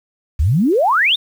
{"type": "exponential sweep", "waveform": "sine", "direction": "up", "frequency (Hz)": [64.4, 3790], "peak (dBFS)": -11, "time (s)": [0.39, 1.16], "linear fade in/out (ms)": 10, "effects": ["7-bit"]}